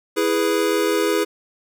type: chord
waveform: square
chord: E major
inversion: none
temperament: equal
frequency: 329.6 / 415.3 / 493.9 Hz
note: E4 / G#4 / B4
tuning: 0 / 0 / 0 cents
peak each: -23 / -21 / -24 dBFS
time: 0.16-1.25 s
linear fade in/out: 20 ms
effects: none